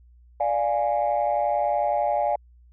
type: chord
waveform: sine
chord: D diminished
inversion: none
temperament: equal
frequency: 587.3 / 698.5 / 830.6 Hz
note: D5 / F5 / Ab5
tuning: 0 / 0 / 0 cents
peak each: -24 dBFS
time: 0.4-2.36 s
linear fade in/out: 5 ms
effects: tanh soft clip ceiling -14 dBFS + added 60 Hz sine -50 dBFS peak until 2.72 s